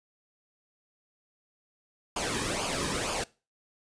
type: noise with flanger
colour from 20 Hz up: pink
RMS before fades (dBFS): -31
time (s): 2.16-3.24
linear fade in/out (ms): 5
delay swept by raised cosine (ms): 0.51 to 1.47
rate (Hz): 2.1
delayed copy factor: -0.65
effects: noise-tail reverb RT60 0.3 s tail -21 dB re dry + resampled to 22050 Hz